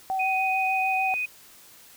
sine tone with vibrato, 760 Hz, F#5, 46 cents sharp, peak -24 dBFS, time 0.1-1.14 s, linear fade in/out 0 ms, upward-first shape sine, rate 6.7 Hz, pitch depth 16 cents each way
sine tone, 2494 Hz, D#7, 3 cents sharp, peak -25 dBFS, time 0.19-1.26 s, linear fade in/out 10 ms
effects white hiss -51 dBFS RMS until 1.96 s

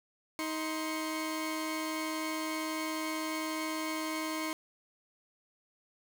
sawtooth tone cluster, 314.9 / 1046 / 2208 Hz, D#4 / C6 / C#7, +21 / -1 / -7 cents, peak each -31 / -36 / -39 dBFS, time 0.39-4.53 s, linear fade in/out 0 ms, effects none

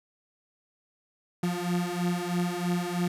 35% pulse beating tone pair, 174.7 / 177.8 Hz, F3 / F3, +1 / +31 cents, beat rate 3.1 Hz, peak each -28 dBFS, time 1.43-3.08 s, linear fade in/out 5 ms, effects resampled to 32000 Hz + 10-bit

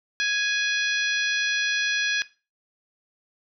harmonic tone with a mistuned harmonic, 830.6 Hz, G#5, in tune, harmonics 2 / 3 / 4 / 5 / 6 / 7, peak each -24 / -28 / -30 / -32 / -34 / -35 dBFS, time 0.2-2.22 s, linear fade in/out 0 ms, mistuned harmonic 4, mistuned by +20 cents, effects noise-tail reverb RT60 0.3 s tail -17 dB re dry

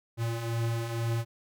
square beating tone pair, 114 / 116.1 Hz, A#2 / A#2, -38 / -7 cents, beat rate 2.1 Hz, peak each -37 / -30 dBFS, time 0.17-1.25 s, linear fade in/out 50 ms, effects none

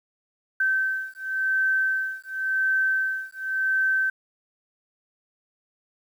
sine beating tone pair, 1545 / 1545.92 Hz, G6 / G6, -26 / -25 cents, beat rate 0.92 Hz, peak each -25 dBFS, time 0.6-4.1 s, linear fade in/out 5 ms, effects 9-bit

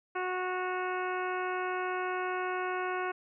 harmonic tone with a mistuned harmonic, 367 Hz, F#4, 14 cents flat, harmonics 1 / 2 / 3 / 4 / 5 / 6 / 7 / 8, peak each -35 / -37 / -37 / -38 / -45 / -45 / -46 / -54 dBFS, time 0.15-3.12 s, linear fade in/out 10 ms, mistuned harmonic 8, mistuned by -72 cents, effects none

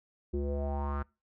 square tone with low-pass filter sweep, 71.1 Hz, C#2, 45 cents sharp, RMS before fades -33 dBFS, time 0.33-1.03 s, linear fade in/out 10 ms, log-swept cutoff 350 to 1400 Hz, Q 5.2, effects noise-tail reverb RT60 0.3 s tail -25 dB re dry

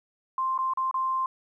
sine tone with dropouts, 1050 Hz, C6, 6 cents sharp, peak -24 dBFS, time 0.38-1.26 s, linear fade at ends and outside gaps 2 ms, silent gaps 0.578-0.588 / 0.736-0.773 / 0.912-0.942 s, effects 11-bit

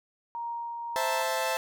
sine tone with tremolo, 937 Hz, A#5, 9 cents sharp, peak -31 dBFS, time 0.35-1.22 s, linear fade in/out 0 ms, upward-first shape triangle, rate 1.8 Hz, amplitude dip 30%
sawtooth chord, A minor, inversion first, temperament equal, 523.3 / 659.3 / 880 Hz, C5 / E5 / A5, 0 / 0 / 0 cents, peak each -28 / -28 / -27 dBFS, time 0.96-1.57 s, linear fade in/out 0 ms
effects none

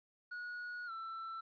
triangle tone with pitch glide, 1455 to 1334.2 Hz, F#6 to E6, -29 to +20 cents, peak -40 dBFS, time 0.31-1.41 s, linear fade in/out 10 ms, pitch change -151 cents, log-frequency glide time 0.86-0.91 s, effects resampled to 11025 Hz + 13-bit

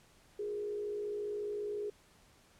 sine tone with frequency modulation, 415.3 Hz, G#4, in tune, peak -35 dBFS, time 0.39-1.9 s, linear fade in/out 5 ms, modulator 54.4 Hz, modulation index 0.46, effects pink hiss -64 dBFS RMS until 2.59 s + low-pass 11000 Hz 12 dB/octave

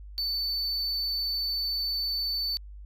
triangle tone, 4513 Hz, C#8, 30 cents sharp, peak -26 dBFS, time 0.18-2.57 s, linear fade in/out 0 ms, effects added 50 Hz sine -41 dBFS peak until 2.85 s

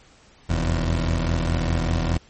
20% pulse tone pair together, 43.66 / 82.41 Hz, F1 / E2, 0 / 0 cents, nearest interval major seventh, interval 1100 cents, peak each -18 dBFS, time 0.49-2.18 s, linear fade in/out 10 ms, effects pink hiss -53 dBFS RMS until 2.29 s + MP3 32 kbps

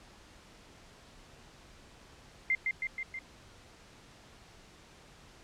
sine tone with echo, 2093 Hz, C7, in tune, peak -25 dBFS, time 2.5-2.55 s, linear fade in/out 2 ms, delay 160 ms, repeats 4, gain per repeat -3 dB, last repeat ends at 3.19 s, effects pink hiss -56 dBFS RMS until 5.43 s + low-pass 7000 Hz 12 dB/octave

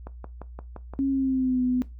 click train, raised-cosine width 1 ms, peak -24 dBFS, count 6, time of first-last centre 0.07-0.937 s, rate 5.77 Hz
sine tone with pitch glide, 272.4 to 251.2 Hz, C#4 to B3, -30 to +30 cents, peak -21 dBFS, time 0.99-1.82 s, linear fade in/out 0 ms, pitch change -140 cents, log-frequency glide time 1.09-1.62 s
effects noise-tail reverb RT60 0.2 s tail -17 dB re dry + added 60 Hz sine -39 dBFS peak until 1.99 s

